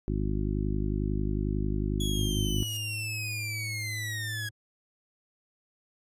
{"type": "harmonic tone", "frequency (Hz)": 51.1, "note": "G#1", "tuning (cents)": -27, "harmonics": [1, 2, 3, 4, 5, 6, 7], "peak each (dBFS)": [-30, -33, -35, -36, -37, -38, -38], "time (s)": [0.08, 2.63], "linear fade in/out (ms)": 0}
{"type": "linear sweep", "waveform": "sawtooth", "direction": "down", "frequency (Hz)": [3379, 1645], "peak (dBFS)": -30, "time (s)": [2, 4.49], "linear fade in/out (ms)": 5}
{"type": "tone with pitch glide", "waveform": "triangle", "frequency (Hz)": [107.6, 108.41], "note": ["A2", "A2"], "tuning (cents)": [-38, -25], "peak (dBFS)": -33, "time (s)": [2.13, 4.51], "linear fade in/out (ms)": 50, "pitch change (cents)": 13, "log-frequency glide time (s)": [2.44, 3.91]}
{"type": "noise with exponential growth", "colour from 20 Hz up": "violet", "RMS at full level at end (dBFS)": -37, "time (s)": [2.42, 2.77], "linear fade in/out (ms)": 2, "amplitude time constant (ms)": 74}
{"effects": ["resampled to 32000 Hz"]}